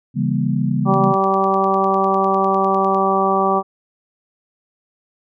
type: chord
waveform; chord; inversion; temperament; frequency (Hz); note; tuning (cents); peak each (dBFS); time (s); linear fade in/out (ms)
sine; C# diminished seventh; none; just; 138.59 / 166.31 / 199.57 / 239.5; C#3 / E3 / G3 / Bb3; 0 / +16 / +31 / +47; -20 / -23 / -21 / -22; 0.14-1.16; 50
type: harmonic tone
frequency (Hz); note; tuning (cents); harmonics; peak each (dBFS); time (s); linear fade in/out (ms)
193.2; G3; -25; 1 / 2 / 3 / 4 / 5 / 6; -23 / -20 / -23 / -19 / -24 / -19; 0.85-3.63; 50
type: click train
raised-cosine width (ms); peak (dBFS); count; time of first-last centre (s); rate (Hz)
0.2; -23; 21; 0.94-2.946; 9.97
effects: none